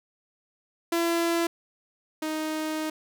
sawtooth tone pair in turn, 337.4 / 311.7 Hz, E4 / D#4, +40 / +3 cents, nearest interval minor second, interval 137 cents, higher first, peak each -19 / -24 dBFS, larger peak first, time 0.92-1.47 / 2.22-2.9 s, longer second, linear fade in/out 5 ms, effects none

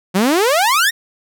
sawtooth exponential sweep, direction up, 175.4 to 1912 Hz, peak -8 dBFS, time 0.14-0.91 s, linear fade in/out 20 ms, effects none

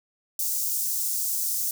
white high-pass noise, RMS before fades -27 dBFS, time 0.39-1.71 s, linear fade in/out 2 ms, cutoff 5900 Hz, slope 24 dB/octave, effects none

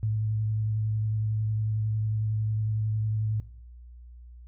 sine tone with vibrato, 108.3 Hz, A2, 27 cents flat, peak -24 dBFS, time 0.03-3.4 s, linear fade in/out 0 ms, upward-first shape triangle, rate 11 Hz, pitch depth 18 cents each way, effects noise-tail reverb RT60 0.6 s tail -19 dB re dry + added 60 Hz sine -44 dBFS peak until 4.47 s

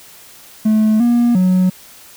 triangle tone with pitch steps, 216.5 / 238.7 / 184.3 Hz, A3 / A#3 / F#3, -28 / +41 / -7 cents, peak -7 dBFS, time 0.65-1.7 s, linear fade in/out 10 ms, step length 350 ms, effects tanh soft clip ceiling -3 dBFS + white hiss -41 dBFS RMS until 2.16 s

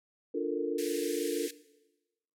sine chord, Bb major seventh, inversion first, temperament equal, 293.7 / 349.2 / 440 / 466.2 Hz, D4 / F4 / A4 / Bb4, 0 / 0 / 0 / 0 cents, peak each -35 dBFS, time 0.34-1.48 s, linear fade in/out 10 ms
white high-pass noise, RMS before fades -40 dBFS, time 0.78-1.51 s, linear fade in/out 5 ms, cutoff 1600 Hz, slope 96 dB/octave
effects noise-tail reverb RT60 1.0 s tail -18 dB re dry + low-pass 12000 Hz 12 dB/octave

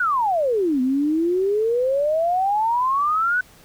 sine exponential two-way sweep, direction down then up, 1512 to 250 to 1512 Hz, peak -17 dBFS, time 0-3.41 s, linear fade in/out 5 ms, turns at 0.81 s, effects pink hiss -50 dBFS RMS until 3.64 s

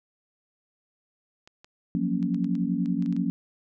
clicks, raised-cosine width 0.2 ms, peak -31 dBFS, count 11, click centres 1.475 / 1.645 / 2.228 / 2.345 / 2.444 / 2.553 / 2.859 / 3.024 / 3.061 / 3.126 / 3.165 s
sine chord, Gb major seventh, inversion third, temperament equal, 174.61 / 185 / 233.1 / 277.2 Hz, F3 / Gb3 / Bb3 / Db4, 0 / 0 / 0 / 0 cents, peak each -29 dBFS, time 1.95-3.3 s, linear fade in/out 0 ms
effects none

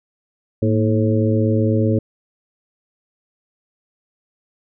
harmonic tone with a mistuned harmonic, 108.2 Hz, A2, 29 cents flat, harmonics 1 / 2 / 3 / 4 / 5, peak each -17 / -20 / -22 / -23 / -24 dBFS, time 0.62-1.99 s, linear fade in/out 5 ms, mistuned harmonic 2, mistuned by +100 cents, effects none

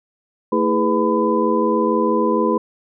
sine tone cluster, 223.9 / 325.4 / 411.9 / 496.3 / 1005 Hz, A3 / E4 / G#4 / B4 / B5, +30 / -22 / -14 / +8 / +30 cents, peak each -21 dBFS, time 0.52-2.58 s, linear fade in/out 5 ms, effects none

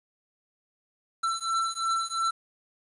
square beating tone pair, 1339 / 1341.9 Hz, E6 / E6, +27 / +30 cents, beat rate 2.9 Hz, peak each -30 / -30 dBFS, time 1.23-2.31 s, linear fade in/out 10 ms, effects resampled to 24000 Hz + 9-bit

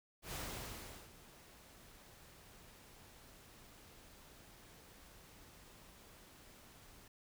pink noise with ADSR envelope, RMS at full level -43 dBFS, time 0.22-7.08 s, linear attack 110 ms, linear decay 760 ms, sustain -17 dB, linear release 4 ms, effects none

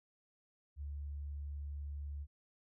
sine tone, 72 Hz, D2, 34 cents flat, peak -40 dBFS, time 0.76-2.27 s, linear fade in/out 50 ms, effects none

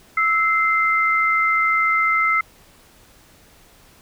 sine tone pair together, 1311.9 / 2078 Hz, E6 / C7, -9 / -12 cents, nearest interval minor sixth, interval 797 cents, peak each -18 dBFS, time 0.17-2.41 s, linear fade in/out 5 ms, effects pink hiss -51 dBFS RMS until 4.01 s

